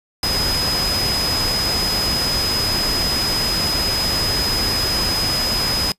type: tone in noise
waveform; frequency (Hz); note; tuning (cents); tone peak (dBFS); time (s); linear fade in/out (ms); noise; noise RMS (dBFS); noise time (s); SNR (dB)
sine; 5030; D#8; +18; -19; 0.23-5.92; 2; pink; -23; 0.23-5.92; +1
effects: noise-tail reverb RT60 0.1 s tail -21 dB re dry + resampled to 32000 Hz